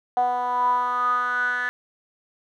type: tone with band-pass filter sweep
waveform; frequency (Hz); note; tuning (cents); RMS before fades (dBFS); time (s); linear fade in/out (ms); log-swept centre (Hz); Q
10% pulse; 246.9; B3; 0; -23; 0.17-1.69; 0; 750 to 1700; 9.7
effects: none